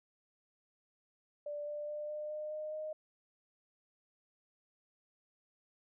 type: tone with pitch steps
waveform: sine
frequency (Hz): 587.3 / 592.4 / 597.6 / 602.8 / 608 / 613.3 / 618.6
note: D5 / D5 / D5 / D5 / D#5 / D#5 / D#5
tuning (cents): 0 / +15 / +30 / +45 / -40 / -25 / -10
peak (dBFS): -38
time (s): 1.46-2.93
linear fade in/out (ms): 5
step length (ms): 210
effects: none